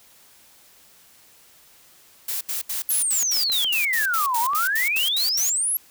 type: noise bursts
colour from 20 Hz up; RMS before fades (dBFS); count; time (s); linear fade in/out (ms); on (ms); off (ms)
blue; -27; 16; 2.28-5.5; 5; 130; 76
type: exponential two-way sweep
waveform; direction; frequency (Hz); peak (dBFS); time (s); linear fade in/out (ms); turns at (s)
sine; down then up; 11770 to 898 to 11770; -20; 2.89-5.77; 0; 4.39
type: clicks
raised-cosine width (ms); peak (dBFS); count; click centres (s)
0.3; -21; 7; 3.133 / 3.227 / 3.37 / 3.499 / 3.646 / 4.534 / 4.967
effects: white hiss -53 dBFS RMS until 5.9 s